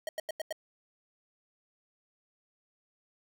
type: tone bursts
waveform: square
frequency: 630 Hz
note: D#5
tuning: 21 cents sharp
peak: -33 dBFS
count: 5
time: 0.07-0.526 s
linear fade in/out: 2 ms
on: 20 ms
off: 89 ms
effects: none